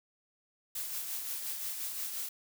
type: noise with tremolo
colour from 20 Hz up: blue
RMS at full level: -36 dBFS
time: 0.75-2.29 s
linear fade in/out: 5 ms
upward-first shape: triangle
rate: 5.7 Hz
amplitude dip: 45%
effects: none